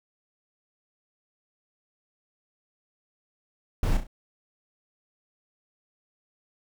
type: noise with echo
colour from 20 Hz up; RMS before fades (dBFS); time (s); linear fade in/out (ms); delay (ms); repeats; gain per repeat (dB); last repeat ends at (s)
brown; -24; 3.83-3.97; 2; 33; 3; -7; 4.069
effects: none